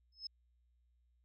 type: tone with exponential growth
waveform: sine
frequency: 5190 Hz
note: E8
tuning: 28 cents flat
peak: -37 dBFS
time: 0.12-0.27 s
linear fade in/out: 5 ms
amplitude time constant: 32 ms
effects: added 60 Hz sine -70 dBFS peak until 1.24 s